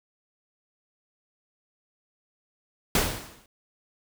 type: noise with exponential decay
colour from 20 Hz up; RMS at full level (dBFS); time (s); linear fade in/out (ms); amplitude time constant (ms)
pink; -20; 2.95-3.46; 2; 110
effects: none